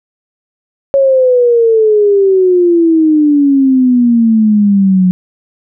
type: exponential sweep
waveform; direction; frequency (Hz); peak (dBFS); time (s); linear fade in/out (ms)
sine; down; 554.4 to 180.8; -5; 0.94-5.11; 0
effects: none